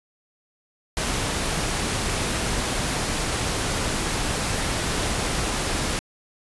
pink noise, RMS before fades -25 dBFS, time 0.97-5.99 s, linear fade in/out 0 ms, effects resampled to 24000 Hz

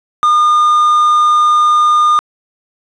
triangle tone, 1215 Hz, D#6, 42 cents flat, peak -5 dBFS, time 0.23-2.19 s, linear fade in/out 0 ms, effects resampled to 22050 Hz + 7-bit

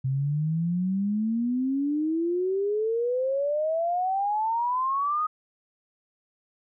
sine exponential sweep, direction up, 129.8 to 1260 Hz, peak -23 dBFS, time 0.04-5.27 s, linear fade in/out 10 ms, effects none

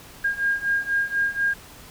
sine beating tone pair, 1616 / 1620.1 Hz, G#6 / G#6, -48 / -43 cents, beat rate 4.1 Hz, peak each -25 / -23 dBFS, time 0.24-1.54 s, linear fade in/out 10 ms, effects pink hiss -45 dBFS RMS until 1.9 s

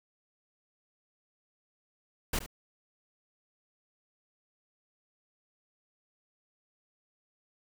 pink noise with echo, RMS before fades -30 dBFS, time 2.33-2.39 s, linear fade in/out 5 ms, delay 73 ms, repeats 1, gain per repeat -13 dB, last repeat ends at 2.463 s, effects none

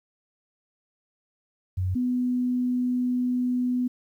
sine tone pair in turn, 92.5 / 248.8 Hz, F#2 / B3, 0 / +13 cents, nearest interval octave + perfect fourth, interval 1713 cents, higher second, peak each -23 / -22 dBFS, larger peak second, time 1.77-1.95 / 1.95-3.88 s, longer second, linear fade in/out 10 ms, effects 10-bit

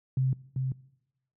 sine tone pair in turn, 131.1 / 131.1 Hz, C3 / C3, +4 / +4 cents, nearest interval unison, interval 0 cents, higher neither, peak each -22 / -26 dBFS, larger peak first, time 0.17-0.33 / 0.56-0.72 s, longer neither, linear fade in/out 2 ms, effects noise-tail reverb RT60 0.9 s tail -22 dB re dry + high-pass 80 Hz 12 dB/octave

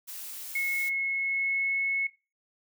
blue noise, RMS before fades -40 dBFS, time 0.07-0.9 s, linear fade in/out 20 ms
sine tone with pitch glide, 2178 to 2193 Hz, C#7 to C#7, -31 to -19 cents, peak -26 dBFS, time 0.55-2.07 s, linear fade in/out 5 ms, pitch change +12 cents, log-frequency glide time 0.98-1.82 s
effects noise-tail reverb RT60 0.3 s tail -18 dB re dry

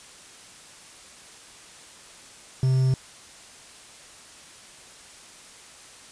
triangle tone with quantisation, 130.6 Hz, C3, 3 cents flat, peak -16 dBFS, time 2.63-2.94 s, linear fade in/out 2 ms, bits 7, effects white hiss -47 dBFS RMS until 6.11 s + resampled to 22050 Hz

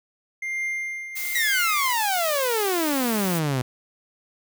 triangle tone with tremolo, 2100 Hz, C7, 6 cents sharp, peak -22 dBFS, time 0.42-1.93 s, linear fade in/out 5 ms, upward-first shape triangle, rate 1.1 Hz, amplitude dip 70%
blue noise, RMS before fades -31 dBFS, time 1.15-3.4 s, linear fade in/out 20 ms
sawtooth exponential sweep, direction down, 1964 to 122.5 Hz, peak -18 dBFS, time 1.35-3.62 s, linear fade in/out 5 ms
effects none

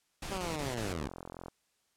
pink noise bursts, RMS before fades -40 dBFS, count 4, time 0.22-0.929 s, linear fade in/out 5 ms, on 160 ms, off 23 ms
10% pulse linear sweep, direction down, 200.5 to 60.8 Hz, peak -27 dBFS, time 0.3-1.09 s, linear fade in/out 20 ms
click train, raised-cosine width 1 ms, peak -29 dBFS, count 25, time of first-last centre 0.93-1.483 s, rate 43.4 Hz
effects white hiss -75 dBFS RMS until 1.96 s + low-pass 10000 Hz 12 dB/octave

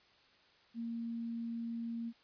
sine tone, 231.6 Hz, A#3, 11 cents flat, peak -37 dBFS, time 0.74-2.13 s, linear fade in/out 50 ms, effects white hiss -66 dBFS RMS until 2.23 s + resampled to 11025 Hz

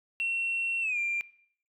sine tone with pitch glide, 2720 to 2382 Hz, F7 to D7, -46 to +24 cents, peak -26 dBFS, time 0.2-1.21 s, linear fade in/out 0 ms, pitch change -230 cents, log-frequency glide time 0.81-0.98 s, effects noise-tail reverb RT60 0.6 s tail -20 dB re dry + tanh soft clip ceiling -23 dBFS

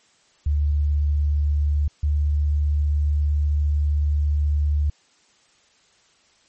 sine tone pair in turn, 73.42 / 73.75 Hz, D2 / D2, 0 / +8 cents, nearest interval unison, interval 8 cents, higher second, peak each -17 dBFS, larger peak neither, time 0.46-1.88 / 2.03-4.9 s, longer second, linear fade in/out 5 ms, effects white hiss -59 dBFS RMS until 6.48 s + MP3 32 kbps

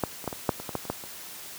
clicks, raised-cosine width 1 ms, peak -10 / -26 / -14 / -20 / -7 / -22 / -19 / -13 / -27 / -13 / -27 dBFS, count 11, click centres 0.037 / 0.242 / 0.277 / 0.328 / 0.492 / 0.6 / 0.692 / 0.753 / 0.853 / 0.9 / 1.039 s, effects white hiss -42 dBFS RMS until 1.58 s + high-pass 80 Hz 12 dB/octave

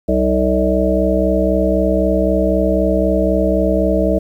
harmonic tone with a mistuned harmonic, 63.9 Hz, C2, 40 cents flat, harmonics 1 / 3 / 5 / 7 / 9 / 10, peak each -19 / -19 / -19 / -21 / -19 / -19 dBFS, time 0.08-4.19 s, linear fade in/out 10 ms, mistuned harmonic 5, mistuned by -15 cents, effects 8-bit

